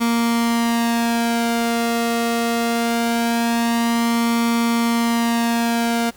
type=tone with flanger; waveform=sawtooth; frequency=233.1 Hz; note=A#3; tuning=in tune; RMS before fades=-19 dBFS; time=0-6.11 s; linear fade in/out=20 ms; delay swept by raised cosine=0.89 to 1.53 ms; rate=0.22 Hz; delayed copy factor=+0.65; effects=pink hiss -48 dBFS RMS until 6.16 s